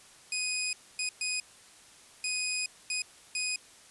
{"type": "tone bursts at uneven times", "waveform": "15% pulse", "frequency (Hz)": 2497, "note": "D#7", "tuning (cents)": 6, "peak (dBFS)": -23, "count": 6, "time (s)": [[0.32, 0.73], [0.99, 1.09], [1.21, 1.4], [2.24, 2.66], [2.9, 3.02], [3.35, 3.56]], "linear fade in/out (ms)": 2, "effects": ["white hiss -55 dBFS RMS until 3.9 s", "resampled to 24000 Hz"]}